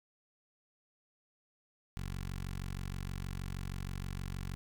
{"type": "tone with notch filter", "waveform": "15% pulse", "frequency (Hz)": 46.35, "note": "F#1", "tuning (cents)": 4, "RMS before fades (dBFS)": -40, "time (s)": [1.97, 4.55], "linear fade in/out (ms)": 0, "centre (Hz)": 550, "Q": 0.7, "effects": []}